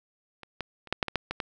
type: clicks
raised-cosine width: 0.3 ms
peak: -27 / -16 / -30 / -9 / -8 / -15 / -9 / -15 / -13 dBFS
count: 9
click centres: 0.433 / 0.607 / 0.873 / 0.926 / 1.028 / 1.083 / 1.157 / 1.31 / 1.402 s
effects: none